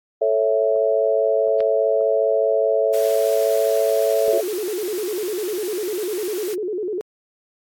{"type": "chord", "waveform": "sine", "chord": "A major", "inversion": "none", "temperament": "equal", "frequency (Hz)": [440, 554.4, 659.3], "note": ["A4", "C#5", "E5"], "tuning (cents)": [0, 0, 0], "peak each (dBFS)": -20, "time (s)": [0.21, 4.41], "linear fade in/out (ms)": 10}
{"type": "click", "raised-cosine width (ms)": 0.3, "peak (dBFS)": -18, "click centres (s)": 1.605}
{"type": "high-pass noise", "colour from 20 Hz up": "white", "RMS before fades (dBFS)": -35, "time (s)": [2.93, 6.55], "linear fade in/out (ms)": 10, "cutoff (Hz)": 400, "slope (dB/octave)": 12}
{"type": "tone with vibrato", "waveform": "sine", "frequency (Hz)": 392, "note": "G4", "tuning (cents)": 0, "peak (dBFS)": -22, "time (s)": [4.28, 7.01], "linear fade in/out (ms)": 0, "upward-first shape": "square", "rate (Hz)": 10, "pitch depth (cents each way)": 150}
{"effects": ["AAC 64 kbps"]}